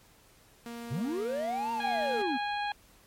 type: tone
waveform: sawtooth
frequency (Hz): 234.7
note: A#3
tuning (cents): +12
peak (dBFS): -35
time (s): 0.66-2.22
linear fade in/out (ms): 0
type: linear two-way sweep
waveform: triangle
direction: up then down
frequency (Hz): 102 to 932.3 to 231.7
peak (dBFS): -28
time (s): 0.9-2.38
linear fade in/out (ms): 20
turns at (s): 1.72
type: harmonic tone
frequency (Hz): 824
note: G#5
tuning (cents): -14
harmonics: 1 / 2 / 3 / 4 / 5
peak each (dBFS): -31 / -37 / -41 / -43 / -45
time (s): 1.8-2.72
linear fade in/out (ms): 2
effects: pink hiss -60 dBFS RMS until 3.06 s + MP3 64 kbps